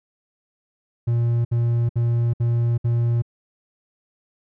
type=tone bursts; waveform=triangle; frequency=118 Hz; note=A#2; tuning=22 cents sharp; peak=-15 dBFS; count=5; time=1.07-3.222 s; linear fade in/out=10 ms; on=380 ms; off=63 ms; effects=none